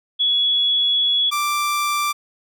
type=tone pair in turn; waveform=sine / sawtooth; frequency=3376 / 1176.8 Hz; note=G#7 / D6; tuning=+28 / +3 cents; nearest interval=octave + tritone; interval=1825 cents; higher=first; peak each=-15 dBFS; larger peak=neither; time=0.19-1.31 / 1.31-2.13 s; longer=first; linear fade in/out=20 ms; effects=none